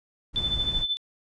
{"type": "noise", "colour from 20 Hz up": "brown", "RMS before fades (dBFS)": -32, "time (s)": [0.33, 0.86], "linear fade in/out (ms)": 50}
{"type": "tone with tremolo", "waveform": "sine", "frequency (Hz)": 3520, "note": "A7", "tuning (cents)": 0, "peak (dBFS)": -22, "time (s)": [0.36, 0.97], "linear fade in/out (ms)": 0, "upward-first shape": "sine", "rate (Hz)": 13, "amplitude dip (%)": 70}
{"effects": ["resampled to 22050 Hz"]}